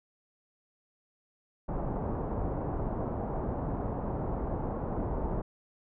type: low-pass noise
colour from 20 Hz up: pink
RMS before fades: -33 dBFS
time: 1.68-5.42 s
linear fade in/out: 10 ms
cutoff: 940 Hz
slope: 24 dB/octave
effects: none